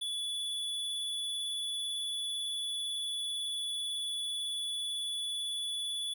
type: tone with vibrato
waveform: square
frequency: 3432 Hz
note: A7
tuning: 44 cents flat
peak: -34 dBFS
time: 0.01-6.14 s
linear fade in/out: 10 ms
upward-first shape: triangle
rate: 18 Hz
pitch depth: 13 cents each way
effects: none